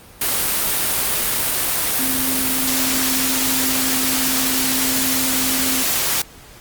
sine tone in noise, 261.6 Hz, C4, in tune, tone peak -24 dBFS, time 1.99-5.83 s, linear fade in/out 5 ms, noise white, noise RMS -19 dBFS, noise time 0.21-6.22 s, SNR -8 dB, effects pink hiss -43 dBFS RMS until 6.6 s + Opus 32 kbps

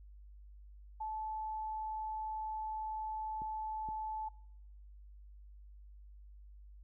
sine tone, 869 Hz, A5, 22 cents flat, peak -37 dBFS, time 1-4.29 s, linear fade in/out 10 ms
clicks, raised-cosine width 3 ms, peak -37 dBFS, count 2, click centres 3.419 / 3.888 s
effects noise-tail reverb RT60 0.7 s tail -20 dB re dry + added 50 Hz sine -52 dBFS peak until 6.83 s

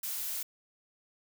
blue noise, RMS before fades -36 dBFS, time 0.03-0.43 s, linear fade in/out 5 ms, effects none

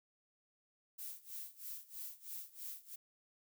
violet noise with tremolo, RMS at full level -45 dBFS, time 0.98-2.96 s, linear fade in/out 10 ms, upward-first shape sine, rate 3.1 Hz, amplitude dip 90%, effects none

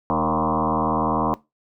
sine tone with frequency modulation, 622.3 Hz, D#5, in tune, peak -18 dBFS, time 0.1-1.34 s, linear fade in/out 0 ms, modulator 80.3 Hz, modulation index 6.1, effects noise-tail reverb RT60 0.2 s tail -19 dB re dry

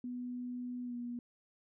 sine tone with pitch glide, 246.9 to 241.1 Hz, B3 to B3, 0 to -41 cents, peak -38 dBFS, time 0.04-1.19 s, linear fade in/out 2 ms, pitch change -41 cents, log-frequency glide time 0.84-0.95 s, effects none

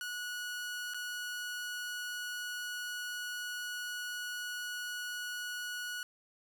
sawtooth tone with dropouts, 1463 Hz, F#6, 20 cents flat, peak -34 dBFS, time 0.01-6.03 s, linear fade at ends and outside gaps 1 ms, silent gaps 0.937-0.944 s, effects none

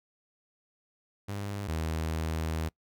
sawtooth tone pair in turn, 100.8 / 80.01 Hz, G2 / D#2, +49 / +49 cents, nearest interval major third, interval 400 cents, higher first, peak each -30 / -26 dBFS, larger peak second, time 1.28-1.68 / 1.68-2.69 s, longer second, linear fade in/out 10 ms, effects noise-tail reverb RT60 0.1 s tail -23 dB re dry

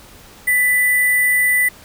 sine tone with sample-and-hold, 1987 Hz, B6, 10 cents sharp, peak -12 dBFS, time 0.47-1.69 s, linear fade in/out 10 ms, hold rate 11025 Hz, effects pink hiss -43 dBFS RMS until 1.84 s

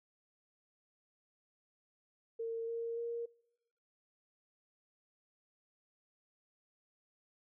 sine tone with pitch steps, 456.9 / 462.5 / 468.1 Hz, A#4 / A#4 / A#4, -35 / -14 / +7 cents, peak -36 dBFS, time 2.39-3.26 s, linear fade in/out 10 ms, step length 290 ms, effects noise-tail reverb RT60 1.0 s tail -26 dB re dry

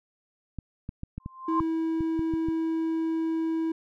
clicks, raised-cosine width 5 ms, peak -22 dBFS, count 10, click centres 0.587 / 0.891 / 1.034 / 1.18 / 1.261 / 1.606 / 2.007 / 2.193 / 2.338 / 2.486 s
sine tone with exponential growth, 1046.5 Hz, C6, in tune, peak -21 dBFS, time 1.2-1.6 s, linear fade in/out 2 ms, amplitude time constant 86 ms
triangle tone, 324.5 Hz, E4, 27 cents flat, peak -23 dBFS, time 1.48-3.72 s, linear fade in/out 5 ms
effects none

